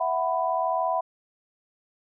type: chord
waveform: sine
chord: E suspended second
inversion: none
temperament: equal with one note detuned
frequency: 659.3 / 740 / 994.1 Hz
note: E5 / F#5 / B5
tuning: 0 / 0 / +11 cents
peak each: -27 dBFS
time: 0-1.01 s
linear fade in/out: 10 ms
effects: none